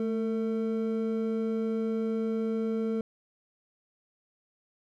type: tone pair together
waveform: triangle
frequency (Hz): 220 / 451.3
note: A3 / A4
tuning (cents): 0 / +44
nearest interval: octave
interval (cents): 1244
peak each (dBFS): -27 / -29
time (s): 0-3.01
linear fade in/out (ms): 2
effects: none